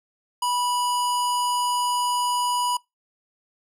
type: tone with low-pass filter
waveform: square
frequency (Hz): 980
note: B5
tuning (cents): -14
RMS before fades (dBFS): -24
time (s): 0.42-2.77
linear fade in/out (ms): 5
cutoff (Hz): 11000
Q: 1.9
effects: noise-tail reverb RT60 0.2 s tail -24 dB re dry